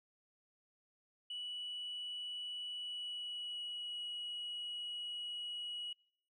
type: tone with pitch glide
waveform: sine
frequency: 2948 to 2914 Hz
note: F#7 to F#7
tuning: -7 to -27 cents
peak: -39 dBFS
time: 1.3-5.93 s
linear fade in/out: 5 ms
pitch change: -20 cents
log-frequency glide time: 2.75-4.03 s
effects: noise-tail reverb RT60 0.6 s tail -26 dB re dry + tanh soft clip ceiling -38 dBFS